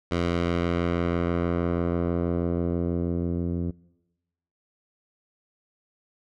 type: tone with low-pass filter sweep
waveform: 10% pulse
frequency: 86.2 Hz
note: F2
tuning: 22 cents flat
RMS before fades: -26 dBFS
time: 0.11-3.71 s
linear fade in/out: 5 ms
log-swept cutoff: 4600 to 250 Hz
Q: 0.71
effects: noise-tail reverb RT60 1.0 s tail -23 dB re dry